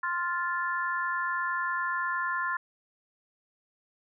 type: chord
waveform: sine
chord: F major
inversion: second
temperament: just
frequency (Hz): 1047.7 / 1396.9 / 1746.1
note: C6 / F6 / A6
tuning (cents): +2 / 0 / -14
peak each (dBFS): -31 / -33 / -32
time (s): 0.03-2.57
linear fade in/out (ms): 5
effects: none